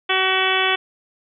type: harmonic tone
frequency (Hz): 377.7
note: F#4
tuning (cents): +36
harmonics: 1 / 2 / 3 / 4 / 5 / 6 / 7 / 8 / 9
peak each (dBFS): -25 / -25 / -25 / -25 / -25 / -25 / -25 / -25 / -25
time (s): 0.09-0.76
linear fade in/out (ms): 10
effects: none